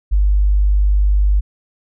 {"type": "tone", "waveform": "sine", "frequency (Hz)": 50, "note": "G1", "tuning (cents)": 35, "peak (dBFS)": -10, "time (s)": [0.11, 1.41], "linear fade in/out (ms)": 20, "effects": []}